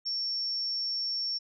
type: tone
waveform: sine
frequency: 5460 Hz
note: F8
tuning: 40 cents flat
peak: -29 dBFS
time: 0.05-1.39 s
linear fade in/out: 20 ms
effects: none